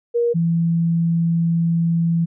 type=tone pair in turn; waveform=sine; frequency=473.2 / 167.3 Hz; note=A#4 / E3; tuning=+26 / +26 cents; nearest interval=octave + tritone; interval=1800 cents; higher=first; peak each=-15 dBFS; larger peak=neither; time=0.14-0.34 / 0.34-2.26 s; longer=second; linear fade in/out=20 ms; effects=none